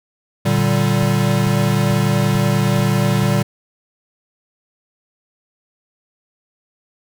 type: chord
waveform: square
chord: G minor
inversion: first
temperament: equal with one note detuned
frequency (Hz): 116.54 / 146.83 / 193.08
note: Bb2 / D3 / G3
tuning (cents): 0 / 0 / -26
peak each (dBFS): -19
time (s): 0.45-3.43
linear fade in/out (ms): 10
type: click train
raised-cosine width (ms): 5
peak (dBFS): -19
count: 7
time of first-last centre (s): 0.59-3.233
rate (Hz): 2.27
effects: none